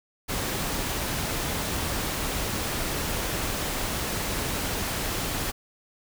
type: noise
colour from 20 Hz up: pink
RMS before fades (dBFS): -29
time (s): 0.28-5.52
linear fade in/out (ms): 20
effects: none